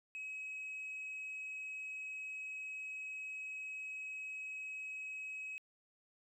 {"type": "tone", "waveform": "sine", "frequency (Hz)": 2553, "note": "D#7", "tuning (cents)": 44, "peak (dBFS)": -40, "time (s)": [0.15, 5.58], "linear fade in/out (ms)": 0, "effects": ["tanh soft clip ceiling -40 dBFS", "13-bit"]}